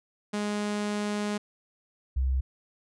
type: tone pair in turn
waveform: sawtooth / sine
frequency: 207.7 / 65.42 Hz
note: G#3 / C2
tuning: 0 / 0 cents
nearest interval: octave + minor sixth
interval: 2000 cents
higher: first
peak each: -24 / -23 dBFS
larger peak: second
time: 0.33-1.38 / 2.16-2.41 s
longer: first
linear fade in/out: 10 ms
effects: resampled to 22050 Hz